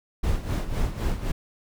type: noise with tremolo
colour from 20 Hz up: brown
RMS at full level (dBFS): -23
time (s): 0.23-1.32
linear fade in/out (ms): 10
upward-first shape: sine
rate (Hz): 3.9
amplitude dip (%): 70
effects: none